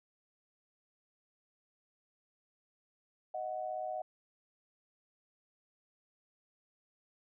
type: tone pair together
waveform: sine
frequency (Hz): 624 / 740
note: D#5 / F#5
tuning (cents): +5 / 0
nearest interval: minor third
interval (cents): 295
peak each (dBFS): -39 / -38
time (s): 3.34-4.02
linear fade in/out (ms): 5
effects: none